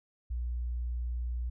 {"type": "tone", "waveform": "sine", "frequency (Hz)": 60.1, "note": "B1", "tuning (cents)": -46, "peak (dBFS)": -31, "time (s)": [0.3, 1.5], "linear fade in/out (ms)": 10, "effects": []}